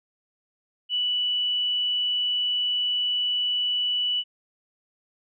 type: tone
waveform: sine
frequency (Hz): 2960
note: F#7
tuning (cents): 0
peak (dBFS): -22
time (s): 0.89-4.24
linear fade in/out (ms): 50
effects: none